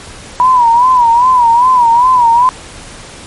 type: tone with vibrato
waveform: sine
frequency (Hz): 973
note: B5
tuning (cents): -26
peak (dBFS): -4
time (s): 0.4-2.49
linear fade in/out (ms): 0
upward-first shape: sine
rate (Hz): 2.5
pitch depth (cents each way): 100
effects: pink hiss -31 dBFS RMS until 3.26 s + MP3 48 kbps